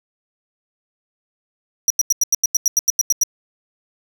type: tone bursts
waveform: 45% pulse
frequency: 5800 Hz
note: F#8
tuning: 35 cents flat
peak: -12 dBFS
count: 13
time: 1.88-3.235 s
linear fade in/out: 2 ms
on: 23 ms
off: 88 ms
effects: none